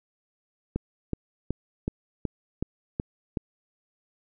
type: click train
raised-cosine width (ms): 3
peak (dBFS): -14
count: 8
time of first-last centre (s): 0.76-3.372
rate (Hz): 2.68
effects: none